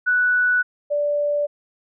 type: tone pair in turn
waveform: sine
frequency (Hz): 1480 / 584.3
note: F#6 / D5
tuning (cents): 0 / -9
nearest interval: octave + major third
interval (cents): 1609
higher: first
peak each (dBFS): -15 / -18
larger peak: first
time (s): 0.06-0.63 / 0.9-1.47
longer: neither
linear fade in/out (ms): 20
effects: none